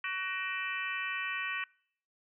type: harmonic tone with a mistuned harmonic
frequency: 375.4 Hz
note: F#4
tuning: 25 cents sharp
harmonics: 3 / 4 / 5 / 6 / 7 / 8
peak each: -41 / -40 / -38 / -40 / -40 / -45 dBFS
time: 0.04-1.64 s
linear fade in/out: 2 ms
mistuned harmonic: 6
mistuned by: +87 cents
effects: noise-tail reverb RT60 0.6 s tail -26 dB re dry